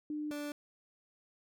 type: tone pair in turn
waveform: sine / 30% pulse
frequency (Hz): 300.3 / 292.9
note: D4 / D4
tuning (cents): +39 / -5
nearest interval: unison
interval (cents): 44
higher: first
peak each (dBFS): -35 / -35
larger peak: neither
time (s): 0.1-0.31 / 0.31-0.52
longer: neither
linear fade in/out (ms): 2
effects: none